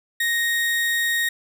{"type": "tone", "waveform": "35% pulse", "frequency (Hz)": 1866, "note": "A#6", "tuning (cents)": 1, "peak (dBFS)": -18, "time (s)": [0.2, 1.29], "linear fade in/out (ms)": 5, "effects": []}